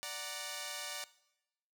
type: chord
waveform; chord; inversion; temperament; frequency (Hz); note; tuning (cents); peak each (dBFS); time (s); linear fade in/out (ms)
5% pulse; D augmented; none; equal; 587.3 / 740 / 932.3; D5 / F#5 / A#5; 0 / 0 / 0; -32 / -34 / -34; 0.03-1.04; 0
effects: noise-tail reverb RT60 0.9 s tail -19 dB re dry